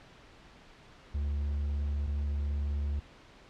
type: tone pair in turn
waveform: triangle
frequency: 72 / 72 Hz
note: D2 / D2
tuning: -34 / -34 cents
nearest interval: unison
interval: 0 cents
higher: neither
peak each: -27 dBFS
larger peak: neither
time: 1.14-2.07 / 2.07-3 s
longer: neither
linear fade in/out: 10 ms
effects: pink hiss -55 dBFS RMS until 3.49 s + low-pass 4000 Hz 12 dB/octave